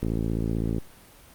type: click train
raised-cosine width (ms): 3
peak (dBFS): -14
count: 43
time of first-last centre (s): 0.03-0.783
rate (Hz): 55.8
effects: pink hiss -51 dBFS RMS until 1.34 s + Opus 32 kbps